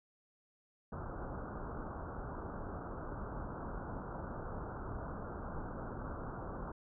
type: low-pass noise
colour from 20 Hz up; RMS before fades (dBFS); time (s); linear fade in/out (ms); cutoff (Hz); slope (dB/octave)
pink; -43; 0.92-6.72; 5; 1500; 96
effects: none